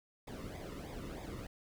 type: noise with flanger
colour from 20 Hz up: brown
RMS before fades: -45 dBFS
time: 0.27-1.47 s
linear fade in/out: 5 ms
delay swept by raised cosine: 0.69 to 1.28 ms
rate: 3.2 Hz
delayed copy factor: -0.75
effects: none